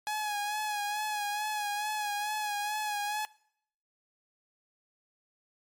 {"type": "tone with vibrato", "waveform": "sawtooth", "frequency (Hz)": 837, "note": "G#5", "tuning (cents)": 13, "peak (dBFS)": -27, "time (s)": [0.07, 3.25], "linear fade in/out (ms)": 0, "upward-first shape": "sine", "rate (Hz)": 2.3, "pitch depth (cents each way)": 37, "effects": ["noise-tail reverb RT60 0.7 s tail -23 dB re dry", "MP3 64 kbps"]}